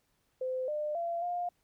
sine tone with pitch steps, 514 / 601 / 682 / 706 Hz, C5 / D5 / F5 / F5, -31 / +40 / -41 / +19 cents, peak -31 dBFS, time 0.41-1.49 s, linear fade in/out 5 ms, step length 270 ms, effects pink hiss -75 dBFS RMS until 1.63 s

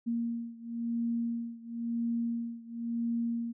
sine beating tone pair, 233 / 233.97 Hz, A#3 / A#3, -1 / +7 cents, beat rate 0.97 Hz, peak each -33 / -35 dBFS, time 0.06-3.53 s, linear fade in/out 20 ms, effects none

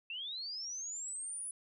sine linear sweep, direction up, 2637 to 10030 Hz, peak -39 dBFS, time 0.1-1.51 s, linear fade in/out 2 ms, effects none

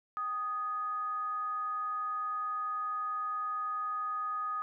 sine tone with frequency modulation, 1244.5 Hz, D#6, in tune, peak -32 dBFS, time 0.17-4.62 s, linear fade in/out 0 ms, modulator 456 Hz, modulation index 0.23, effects none

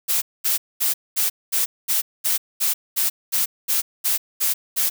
blue noise bursts, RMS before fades -20 dBFS, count 14, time 0.08-4.9 s, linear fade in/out 20 ms, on 140 ms, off 220 ms, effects none

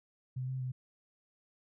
sine tone with pitch steps, 128.4 / 130.7 / 127.8 Hz, C3 / C3 / C3, -32 / -1 / -40 cents, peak -34 dBFS, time 0.36-0.72 s, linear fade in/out 10 ms, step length 120 ms, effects none

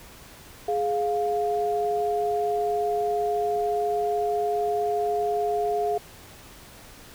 sine tone pair together, 417.6 / 702.3 Hz, G#4 / F5, +10 / +10 cents, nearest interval major sixth, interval 900 cents, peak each -25 dBFS, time 0.68-5.98 s, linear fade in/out 5 ms, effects pink hiss -47 dBFS RMS until 7.14 s

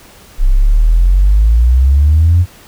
sine exponential sweep, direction up, 30.95 to 91 Hz, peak -4 dBFS, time 0.38-2.46 s, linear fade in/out 50 ms, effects tanh soft clip ceiling -1 dBFS + pink hiss -40 dBFS RMS until 2.67 s

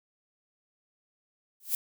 violet noise with exponential growth, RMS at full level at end -24 dBFS, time 1.6-1.75 s, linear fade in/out 2 ms, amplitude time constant 32 ms, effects none

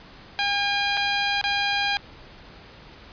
10% pulse tone with dropouts, 808 Hz, G#5, 48 cents flat, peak -13 dBFS, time 0.39-1.97 s, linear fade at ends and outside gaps 0 ms, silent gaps 0.97-0.974 / 1.413-1.44 s, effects pink hiss -46 dBFS RMS until 3.12 s + resampled to 11025 Hz

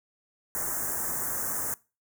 white band-stop noise, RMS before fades -31 dBFS, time 0.55-1.74 s, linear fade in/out 0 ms, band 1800 to 6300 Hz, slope 48 dB/octave, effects noise-tail reverb RT60 0.3 s tail -22 dB re dry

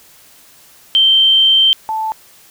sine tone pair in turn, 3128 / 877.8 Hz, G7 / A5, -4 / -4 cents, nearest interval octave + minor seventh, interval 2200 cents, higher first, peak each -7 / -16 dBFS, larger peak first, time 0.95-1.73 / 1.89-2.12 s, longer first, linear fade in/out 0 ms, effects white hiss -45 dBFS RMS until 2.5 s

